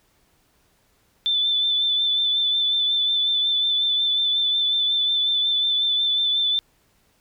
sine tone with vibrato, 3520 Hz, A7, in tune, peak -18 dBFS, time 1.26-6.59 s, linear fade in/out 0 ms, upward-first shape sine, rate 5.5 Hz, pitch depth 27 cents each way, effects pink hiss -63 dBFS RMS until 7.2 s

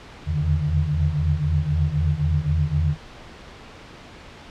sine tone cluster, 80.4 / 84.3 / 143.8 / 151.4 Hz, E2 / E2 / D3 / D#3, -43 / +39 / -36 / -47 cents, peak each -24 / -24 / -26 / -23 dBFS, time 0.26-2.98 s, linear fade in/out 50 ms, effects pink hiss -42 dBFS RMS until 4.5 s + low-pass 4000 Hz 12 dB/octave

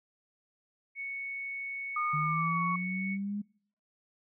sine tone, 2217 Hz, C#7, in tune, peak -35 dBFS, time 0.95-3.18 s, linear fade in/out 50 ms
sine tone with pitch glide, 1221 to 1119.7 Hz, D#6 to C#6, -33 to +17 cents, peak -29 dBFS, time 1.96-2.76 s, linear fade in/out 5 ms, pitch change -150 cents, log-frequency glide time 2.21-2.62 s
sine linear sweep, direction up, 150 to 207.7 Hz, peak -32 dBFS, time 2.13-3.42 s, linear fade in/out 10 ms
effects noise-tail reverb RT60 0.6 s tail -25 dB re dry

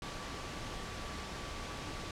sine tone in noise, 1152 Hz, D6, 34 cents flat, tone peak -51 dBFS, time 0.02-2.11 s, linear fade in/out 2 ms, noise pink, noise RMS -42 dBFS, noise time 0.02-2.11 s, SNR -12 dB, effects low-pass 6000 Hz 12 dB/octave

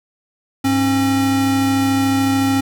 square tone pair together, 101.4 / 270.5 Hz, G#2 / C#4, -41 / -42 cents, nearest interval octave + perfect fourth, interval 1699 cents, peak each -24 / -15 dBFS, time 0.64-2.61 s, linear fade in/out 10 ms, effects none

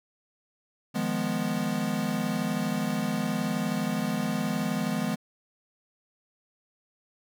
square chord, F half-diminished seventh, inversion third, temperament equal, 155.56 / 174.61 / 207.7 / 246.9 Hz, Eb3 / F3 / Ab3 / Cb4, 0 / 0 / 0 / 0 cents, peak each -36 / -34 / -31 / -32 dBFS, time 0.94-5.16 s, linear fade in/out 20 ms, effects none

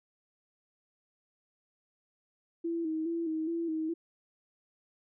sine tone with vibrato, 325.7 Hz, E4, 21 cents flat, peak -30 dBFS, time 2.64-3.94 s, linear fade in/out 10 ms, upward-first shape square, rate 2.4 Hz, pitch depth 49 cents each way, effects none

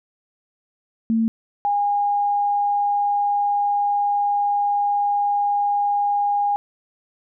sine tone pair in turn, 225.4 / 815.9 Hz, A3 / G#5, +42 / -31 cents, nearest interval octave + minor seventh, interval 2227 cents, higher second, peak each -16 / -17 dBFS, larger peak first, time 1.1-1.28 / 1.65-6.56 s, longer second, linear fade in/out 0 ms, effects none

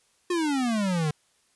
square exponential sweep, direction down, 363.5 to 146.83 Hz, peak -24 dBFS, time 0.3-1.11 s, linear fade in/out 5 ms, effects white hiss -66 dBFS RMS until 1.55 s + resampled to 24000 Hz

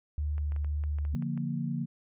sine tone with vibrato, 74 Hz, D2, 14 cents sharp, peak -28 dBFS, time 0.18-1.15 s, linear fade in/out 0 ms, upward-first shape sine, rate 1.9 Hz, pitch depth 12 cents each way
clicks, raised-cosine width 0.5 ms, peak -35 dBFS, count 9, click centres 0.381 / 0.521 / 0.563 / 0.646 / 0.838 / 0.986 / 1.051 / 1.224 / 1.376 s
sine chord, Bb major, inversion first, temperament just, 145.68 / 174.81 / 233.1 Hz, D3 / F3 / Bb3, -14 / +2 / 0 cents, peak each -33 / -35 / -34 dBFS, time 1.13-1.86 s, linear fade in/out 20 ms
effects none

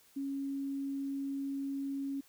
sine tone, 275.7 Hz, C#4, 9 cents flat, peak -34 dBFS, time 0.16-2.21 s, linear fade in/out 10 ms, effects white hiss -64 dBFS RMS until 2.28 s

